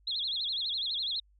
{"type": "tone with vibrato", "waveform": "sine", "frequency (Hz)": 3729, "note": "A#7", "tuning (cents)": 0, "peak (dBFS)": -30, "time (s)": [0.07, 1.2], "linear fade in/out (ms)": 5, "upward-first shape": "sine", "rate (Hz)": 12, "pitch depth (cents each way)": 230, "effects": ["added 50 Hz sine -61 dBFS peak until 1.39 s"]}